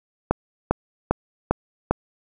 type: click train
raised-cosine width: 1 ms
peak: -3 dBFS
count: 5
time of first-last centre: 0.31-1.91 s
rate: 2.5 Hz
effects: none